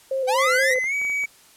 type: tone with vibrato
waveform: sine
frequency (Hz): 522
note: C5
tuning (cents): -4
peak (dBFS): -21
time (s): 0.11-0.79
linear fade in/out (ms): 5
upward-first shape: square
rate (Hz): 4.2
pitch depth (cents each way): 36
type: linear sweep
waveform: 45% pulse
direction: up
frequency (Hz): 740 to 1975.5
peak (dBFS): -20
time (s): 0.27-0.75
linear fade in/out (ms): 20
type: tone with pitch glide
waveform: triangle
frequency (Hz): 2035 to 2271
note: C7 to C#7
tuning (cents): -49 to +41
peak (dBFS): -20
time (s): 0.38-1.26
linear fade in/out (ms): 10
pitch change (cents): +190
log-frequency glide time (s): 0.83-0.94
type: clicks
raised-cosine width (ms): 0.5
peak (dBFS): -27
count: 10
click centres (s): 0.522 / 0.554 / 0.635 / 0.71 / 0.758 / 0.841 / 1.016 / 1.049 / 1.098 / 1.237
effects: white hiss -52 dBFS RMS until 1.56 s + low-pass 12000 Hz 12 dB/octave